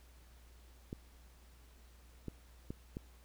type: clicks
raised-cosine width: 3 ms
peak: -28 dBFS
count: 4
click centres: 0.929 / 2.283 / 2.705 / 2.969 s
effects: added 60 Hz sine -58 dBFS peak until 3.24 s + pink hiss -66 dBFS RMS until 3.24 s